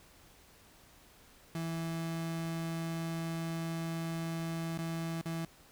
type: tone with dropouts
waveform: 35% pulse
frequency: 164.81 Hz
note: E3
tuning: in tune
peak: -33 dBFS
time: 1.55-5.45 s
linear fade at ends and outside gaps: 2 ms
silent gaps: 4.776-4.787 / 5.213-5.257 s
effects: pink hiss -60 dBFS RMS until 5.71 s